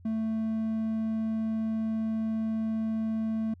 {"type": "tone", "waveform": "triangle", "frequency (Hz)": 221.3, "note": "A3", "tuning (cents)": 10, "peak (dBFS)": -25, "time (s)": [0.05, 3.54], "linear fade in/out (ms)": 5, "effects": ["added 88 Hz sine -50 dBFS peak until 3.6 s"]}